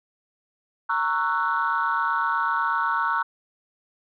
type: chord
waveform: sine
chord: F# dominant seventh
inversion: first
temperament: just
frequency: 925 / 1110 / 1332 / 1480 Hz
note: A#5 / C#6 / E6 / F#6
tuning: -14 / +2 / +18 / 0 cents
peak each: -26 dBFS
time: 0.89-3.23 s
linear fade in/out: 10 ms
effects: tanh soft clip ceiling -13 dBFS